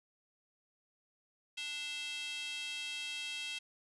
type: tone with high-pass filter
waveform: square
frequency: 293.7 Hz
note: D4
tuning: in tune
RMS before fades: -41 dBFS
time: 1.57-3.59 s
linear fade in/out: 10 ms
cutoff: 2900 Hz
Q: 4.8
effects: resampled to 24000 Hz